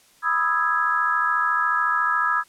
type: chord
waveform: sine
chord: E major seventh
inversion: second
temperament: equal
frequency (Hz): 987.8 / 1244.5 / 1318.5 / 1661.2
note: B5 / D#6 / E6 / G#6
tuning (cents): 0 / 0 / 0 / 0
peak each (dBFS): -27 / -24 / -24 / -23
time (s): 0.22-2.44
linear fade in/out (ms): 50
effects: white hiss -56 dBFS RMS until 2.48 s + low-pass 11000 Hz 12 dB/octave